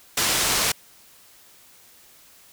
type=low-pass noise; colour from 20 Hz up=white; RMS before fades=-22 dBFS; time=0.17-0.72 s; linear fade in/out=5 ms; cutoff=8600 Hz; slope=12 dB/octave; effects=white hiss -52 dBFS RMS until 2.52 s